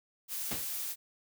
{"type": "noise", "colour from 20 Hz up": "blue", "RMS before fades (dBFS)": -37, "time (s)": [0.28, 0.96], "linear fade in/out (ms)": 50}
{"type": "noise with exponential decay", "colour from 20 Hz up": "pink", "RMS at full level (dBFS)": -33, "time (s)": [0.51, 0.71], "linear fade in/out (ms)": 2, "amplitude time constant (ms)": 42}
{"effects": ["high-pass 80 Hz 12 dB/octave"]}